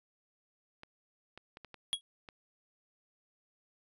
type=clicks; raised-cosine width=0.3 ms; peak=-32 dBFS; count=7; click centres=0.834 / 1.376 / 1.571 / 1.647 / 1.743 / 1.931 / 2.288 s
type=tone with exponential decay; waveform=square; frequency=3316 Hz; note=G#7; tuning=3 cents flat; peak=-26 dBFS; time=1.93-2.01 s; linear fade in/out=0 ms; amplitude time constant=16 ms
effects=resampled to 32000 Hz